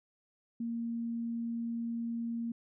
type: tone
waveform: sine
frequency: 232.4 Hz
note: A#3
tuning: 5 cents flat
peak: -33 dBFS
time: 0.6-2.52 s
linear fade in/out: 5 ms
effects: none